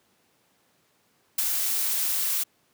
blue noise with ADSR envelope, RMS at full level -22 dBFS, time 1.38-2.44 s, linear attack 7 ms, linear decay 22 ms, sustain -4 dB, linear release 15 ms, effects pink hiss -66 dBFS RMS until 2.73 s + high-pass 150 Hz 12 dB/octave

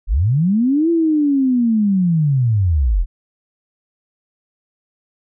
sine linear two-way sweep, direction up then down, 34.65 to 340.2 to 34.65 Hz, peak -12 dBFS, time 0.07-3.06 s, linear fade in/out 50 ms, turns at 0.9 s, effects none

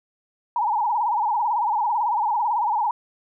sine tone with vibrato, 895 Hz, A5, 29 cents sharp, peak -19 dBFS, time 0.56-2.91 s, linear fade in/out 2 ms, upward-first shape sine, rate 18 Hz, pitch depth 150 cents each way, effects none

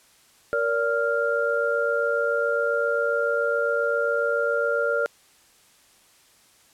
sine tone cluster, 467.7 / 575 / 1396 Hz, A#4 / D5 / F6, +6 / -37 / -1 cents, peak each -25 dBFS, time 0.53-5.06 s, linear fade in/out 0 ms, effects white hiss -57 dBFS RMS until 6.73 s + low-pass 11000 Hz 12 dB/octave

